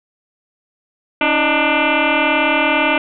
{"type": "tone with frequency modulation", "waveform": "sine", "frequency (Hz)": 878, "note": "A5", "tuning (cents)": -4, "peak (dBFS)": -12, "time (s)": [1.21, 2.98], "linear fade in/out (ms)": 2, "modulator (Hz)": 299, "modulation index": 6.5, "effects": []}